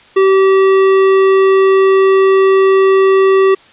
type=tone with tanh clipping; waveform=sine; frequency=385.1 Hz; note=G4; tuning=31 cents flat; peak=-8 dBFS; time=0.16-3.55 s; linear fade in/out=10 ms; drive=15 dB; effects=white hiss -43 dBFS RMS until 3.72 s + resampled to 8000 Hz